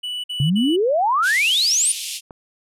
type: tone bursts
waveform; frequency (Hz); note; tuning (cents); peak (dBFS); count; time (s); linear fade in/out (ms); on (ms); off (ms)
triangle; 2960; F#7; 0; -23; 3; 0.03-0.764; 10; 210; 52
type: exponential sweep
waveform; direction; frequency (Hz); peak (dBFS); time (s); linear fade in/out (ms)
sine; up; 131.1 to 9690; -15; 0.4-1.92; 2
type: band-pass noise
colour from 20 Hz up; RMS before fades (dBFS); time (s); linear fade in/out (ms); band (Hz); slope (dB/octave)
pink; -29; 1.22-2.21; 50; 2600 to 12000; 48
type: click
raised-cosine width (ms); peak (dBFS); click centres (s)
1; -23; 2.308
effects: none